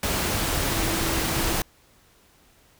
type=tone in noise; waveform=sine; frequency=328.4 Hz; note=E4; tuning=6 cents flat; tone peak=-32 dBFS; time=0.71-1.53 s; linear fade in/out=2 ms; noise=pink; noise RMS=-25 dBFS; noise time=0.03-1.62 s; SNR=-10 dB; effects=pink hiss -58 dBFS RMS until 2.79 s